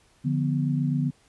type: chord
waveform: sine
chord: B diminished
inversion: first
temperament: equal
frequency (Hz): 146.83 / 174.61 / 246.9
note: D3 / F3 / B3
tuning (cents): 0 / 0 / 0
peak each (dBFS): -24 / -30 / -27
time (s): 0.24-1.11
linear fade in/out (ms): 20
effects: pink hiss -61 dBFS RMS until 1.28 s + resampled to 24000 Hz